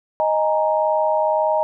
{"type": "chord", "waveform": "sine", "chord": "D# suspended fourth", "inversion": "none", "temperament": "equal", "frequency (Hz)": [622.3, 830.6, 932.3], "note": ["D#5", "G#5", "A#5"], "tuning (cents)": [0, 0, 0], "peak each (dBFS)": [-18, -23, -21], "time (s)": [0.2, 1.63], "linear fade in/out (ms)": 0, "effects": []}